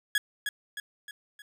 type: tone with echo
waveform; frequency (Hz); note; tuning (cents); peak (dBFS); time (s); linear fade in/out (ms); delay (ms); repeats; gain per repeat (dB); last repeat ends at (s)
30% pulse; 1672; G#6; +11; -20; 0.15-0.18; 2; 310; 4; -6; 1.42
effects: none